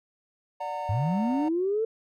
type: chord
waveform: triangle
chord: D augmented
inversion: none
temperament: just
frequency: 587.3 / 734.2 / 917.7 Hz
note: D5 / F#5 / A#5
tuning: 0 / -14 / -27 cents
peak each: -34 / -33 / -31 dBFS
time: 0.6-1.49 s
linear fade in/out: 10 ms
type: linear sweep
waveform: sine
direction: up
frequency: 92.5 to 455.6 Hz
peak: -23 dBFS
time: 0.89-1.85 s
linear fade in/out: 5 ms
effects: tanh soft clip ceiling -15 dBFS